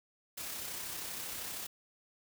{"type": "noise with amplitude modulation", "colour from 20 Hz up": "white", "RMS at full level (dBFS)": -40, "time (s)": [0.37, 1.67], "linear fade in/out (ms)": 10, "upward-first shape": "sine", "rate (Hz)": 32.7, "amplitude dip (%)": 30, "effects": []}